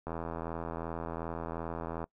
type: click train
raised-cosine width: 1 ms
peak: -23 dBFS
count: 164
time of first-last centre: 0.07-2.041 s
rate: 82.7 Hz
effects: noise-tail reverb RT60 0.1 s tail -23 dB re dry